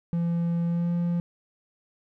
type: tone with pitch glide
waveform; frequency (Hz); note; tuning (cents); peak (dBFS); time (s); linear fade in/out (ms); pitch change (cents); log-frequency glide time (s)
triangle; 170 to 172.67; F3 to F3; -46 to -19; -21; 0.13-1.2; 0; +27; 0.66-0.92
effects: none